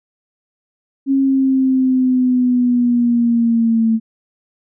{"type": "linear sweep", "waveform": "sine", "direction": "down", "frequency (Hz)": [272.9, 222.8], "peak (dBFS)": -11, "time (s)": [1.06, 4], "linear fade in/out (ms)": 50, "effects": []}